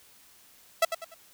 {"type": "tone with echo", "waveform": "sawtooth", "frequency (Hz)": 660, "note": "E5", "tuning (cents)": 2, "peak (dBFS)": -15, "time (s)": [0.82, 0.85], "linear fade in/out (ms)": 5, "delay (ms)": 98, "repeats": 3, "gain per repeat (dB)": -9, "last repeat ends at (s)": 1.144, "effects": ["white hiss -57 dBFS RMS until 1.33 s"]}